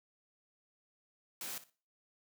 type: noise with echo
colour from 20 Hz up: white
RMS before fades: -42 dBFS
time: 1.41-1.58 s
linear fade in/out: 2 ms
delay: 60 ms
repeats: 2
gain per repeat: -15 dB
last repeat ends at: 1.7 s
effects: noise-tail reverb RT60 0.4 s tail -22 dB re dry + high-pass 150 Hz 12 dB/octave